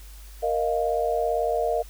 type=chord; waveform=sine; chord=Bb suspended fourth; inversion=none; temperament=equal with one note detuned; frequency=466.2 / 620.5 / 698.5 Hz; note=Bb4 / Eb5 / F5; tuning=0 / -5 / 0 cents; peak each=-26 dBFS; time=0.42-1.83 s; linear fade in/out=20 ms; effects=added 50 Hz sine -41 dBFS peak until 1.89 s + white hiss -51 dBFS RMS until 1.89 s